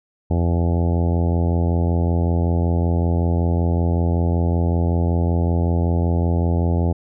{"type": "harmonic tone", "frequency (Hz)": 85.3, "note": "F2", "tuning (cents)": -40, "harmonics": [1, 2, 3, 4, 5, 6, 7, 8, 9, 10], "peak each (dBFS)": [-17, -23, -27, -29, -31, -33, -34, -35, -36, -37], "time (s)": [0.3, 6.93], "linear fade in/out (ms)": 10, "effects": []}